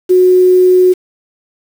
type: tone with quantisation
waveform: sine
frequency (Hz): 366.3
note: F#4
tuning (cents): -17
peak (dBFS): -4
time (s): 0.09-0.94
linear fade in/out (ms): 20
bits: 5
effects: none